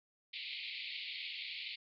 pink band-pass noise, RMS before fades -44 dBFS, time 0.33-1.76 s, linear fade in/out 10 ms, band 2100 to 4500 Hz, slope 96 dB/octave, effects none

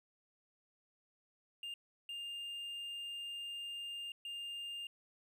triangle tone bursts at uneven times, 2807 Hz, F7, 8 cents sharp, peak -40 dBFS, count 3, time 1.63-1.74 / 2.09-4.12 / 4.25-4.87 s, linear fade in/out 2 ms, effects none

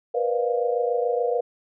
sine tone cluster, 478 / 505 / 597 / 700 Hz, A#4 / B4 / D5 / F5, +43 / +39 / +28 / +4 cents, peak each -23 / -27 / -31 / -28 dBFS, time 0.14-1.41 s, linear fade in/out 10 ms, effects none

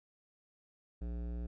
sine tone with hard clipping, 59 Hz, A#1, 22 cents sharp, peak -39 dBFS, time 1.01-1.47 s, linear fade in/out 10 ms, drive 15 dB, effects none

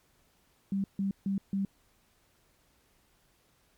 sine tone bursts, 196 Hz, G3, in tune, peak -27 dBFS, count 4, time 0.72-1.65 s, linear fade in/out 2 ms, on 120 ms, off 150 ms, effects pink hiss -68 dBFS RMS until 3.77 s + MP3 96 kbps

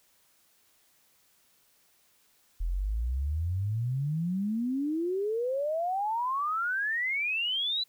sine exponential sweep, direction up, 40.15 to 4030 Hz, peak -27 dBFS, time 2.6-7.84 s, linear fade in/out 10 ms, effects white hiss -66 dBFS RMS until 7.88 s

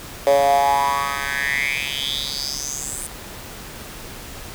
10% pulse tone with high-pass filter sweep, 140 Hz, C#3, 18 cents sharp, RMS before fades -21 dBFS, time 0.27-3.07 s, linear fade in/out 0 ms, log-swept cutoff 540 to 9100 Hz, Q 6.5, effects pink hiss -36 dBFS RMS until 4.54 s

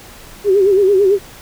sine tone with vibrato, 392 Hz, G4, in tune, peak -8 dBFS, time 0.44-1.19 s, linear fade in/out 50 ms, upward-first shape sine, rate 9 Hz, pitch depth 95 cents each way, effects pink hiss -38 dBFS RMS until 1.41 s

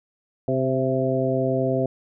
harmonic tone with a mistuned harmonic, 130.81 Hz, C3, in tune, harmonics 1 / 2 / 3 / 4 / 5, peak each -26 / -26 / -26 / -26 / -26 dBFS, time 0.48-1.86 s, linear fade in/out 2 ms, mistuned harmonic 5, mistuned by +21 cents, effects none

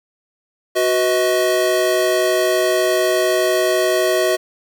square chord, B major, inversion second, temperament equal with one note detuned, 370 / 493.9 / 633.9 Hz, F#4 / B4 / D#5, 0 / 0 / +32 cents, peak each -19 / -24 / -18 dBFS, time 0.75-4.37 s, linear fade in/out 20 ms, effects 8-bit

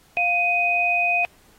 sine tone pair together, 701.5 / 2500 Hz, F5 / D#7, +8 / +8 cents, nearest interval octave + minor seventh, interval 2200 cents, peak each -23 / -19 dBFS, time 0.17-1.25 s, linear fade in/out 0 ms, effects pink hiss -56 dBFS RMS until 1.58 s + AAC 48 kbps

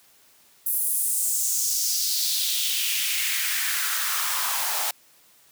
white noise with high-pass filter sweep, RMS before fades -25 dBFS, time 0.66-4.91 s, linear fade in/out 5 ms, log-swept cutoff 12000 to 740 Hz, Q 2.6, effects white hiss -57 dBFS RMS until 5.51 s + high-pass 80 Hz 12 dB/octave

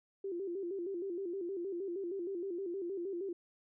sine tone with vibrato, 368 Hz, F#4, 9 cents flat, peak -36 dBFS, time 0.24-3.33 s, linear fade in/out 5 ms, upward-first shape square, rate 6.4 Hz, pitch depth 110 cents each way, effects none

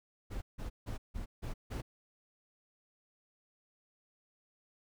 brown noise bursts, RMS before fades -39 dBFS, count 6, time 0.3-1.82 s, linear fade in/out 20 ms, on 120 ms, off 160 ms, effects none

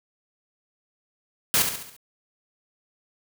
white noise with echo, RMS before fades -20 dBFS, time 1.54-1.62 s, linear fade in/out 0 ms, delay 69 ms, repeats 5, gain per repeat -6 dB, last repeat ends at 1.965 s, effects none

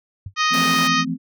sine tone with exponential decay, 96.8 Hz, G2, 21 cents flat, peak -25 dBFS, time 0.26-0.34 s, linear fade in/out 5 ms, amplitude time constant 16 ms
harmonic tone, 622.3 Hz, D#5, in tune, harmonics 2 / 3 / 4 / 5 / 6 / 7 / 8 / 9 / 10, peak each -19 / -23 / -25 / -27 / -29 / -30 / -31 / -32 / -33 dBFS, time 0.36-1.05 s, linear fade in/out 50 ms
sine chord, F major seventh, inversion third, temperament equal with one note detuned, 164.81 / 174.61 / 220 / 258 Hz, E3 / F3 / A3 / C4, 0 / 0 / 0 / -24 cents, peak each -29 / -29 / -29 / -24 dBFS, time 0.5-1.18 s, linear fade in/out 50 ms
pink high-pass noise, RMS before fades -30 dBFS, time 0.53-0.88 s, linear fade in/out 10 ms, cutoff 280 Hz, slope 48 dB/octave
effects none

